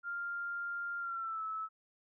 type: tone with pitch glide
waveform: sine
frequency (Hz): 1397 to 1303.4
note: F6 to E6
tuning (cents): 0 to -20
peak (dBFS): -36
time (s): 0.03-1.69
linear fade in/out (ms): 50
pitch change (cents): -120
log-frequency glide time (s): 0.99-1.43
effects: none